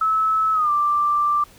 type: tone with pitch glide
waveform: sine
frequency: 1300 to 1178.4 Hz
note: E6 to D6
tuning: -24 to +6 cents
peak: -16 dBFS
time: 0.01-1.44 s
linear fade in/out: 5 ms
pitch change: -170 cents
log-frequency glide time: 0.53-0.71 s
effects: pink hiss -49 dBFS RMS until 1.58 s